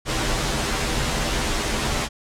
pink noise with comb filter, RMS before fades -23 dBFS, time 0.05-2.09 s, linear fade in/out 50 ms, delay 11 ms, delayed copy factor -0.9, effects low-pass 8000 Hz 12 dB/octave

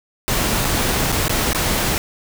pink noise with dropouts, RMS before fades -19 dBFS, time 0.28-1.98 s, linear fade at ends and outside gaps 0 ms, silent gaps 0.646-0.65 / 1.119-1.125 / 1.281-1.295 / 1.531-1.548 s, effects none

